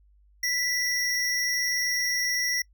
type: tone pair together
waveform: square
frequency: 1975.5 / 5593 Hz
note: B6 / F8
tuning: 0 / +2 cents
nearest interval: octave + tritone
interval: 1802 cents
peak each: -28 dBFS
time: 0.43-2.62 s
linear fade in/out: 5 ms
effects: noise-tail reverb RT60 0.1 s tail -26 dB re dry + added 50 Hz sine -56 dBFS peak until 2.73 s